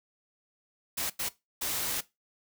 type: noise bursts at uneven times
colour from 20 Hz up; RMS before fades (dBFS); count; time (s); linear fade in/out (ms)
white; -32; 3; 0.97-1.1 / 1.19-1.29 / 1.61-2.01; 10
effects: noise-tail reverb RT60 0.2 s tail -18 dB re dry